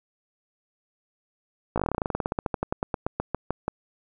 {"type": "slowing click train", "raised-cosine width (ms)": 1, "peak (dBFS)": -11, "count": 29, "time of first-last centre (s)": [1.76, 3.68], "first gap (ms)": 17, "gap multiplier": 1.09, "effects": []}